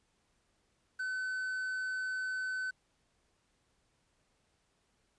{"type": "tone with quantisation", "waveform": "triangle", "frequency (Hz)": 1516, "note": "F#6", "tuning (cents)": 42, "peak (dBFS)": -32, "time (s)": [0.99, 2.71], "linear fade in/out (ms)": 10, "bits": 10, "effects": ["pink hiss -75 dBFS RMS until 5.18 s", "resampled to 22050 Hz"]}